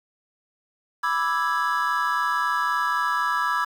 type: chord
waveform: triangle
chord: E dominant seventh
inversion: second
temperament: equal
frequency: 987.8 / 1174.7 / 1318.5 / 1661.2 Hz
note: B5 / D6 / E6 / G#6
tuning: 0 / 0 / 0 / 0 cents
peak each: -25 dBFS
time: 1.03-3.65 s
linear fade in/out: 10 ms
effects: 8-bit